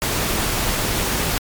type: noise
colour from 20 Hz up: pink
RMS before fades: -21 dBFS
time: 0.02-1.38 s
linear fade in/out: 0 ms
effects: MP3 96 kbps